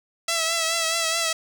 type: tone with vibrato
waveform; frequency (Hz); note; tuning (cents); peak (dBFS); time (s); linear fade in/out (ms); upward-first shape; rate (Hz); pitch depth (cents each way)
5% pulse; 659.3; E5; 0; -10; 0.28-1.33; 5; triangle; 4.7; 45
effects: none